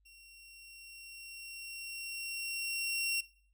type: tone with level ramp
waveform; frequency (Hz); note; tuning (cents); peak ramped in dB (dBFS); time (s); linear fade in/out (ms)
sawtooth; 2736; F7; -36; -53 to -27; 0.05-3.21; 10
effects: noise-tail reverb RT60 0.5 s tail -18 dB re dry + added 50 Hz sine -68 dBFS peak until 3.53 s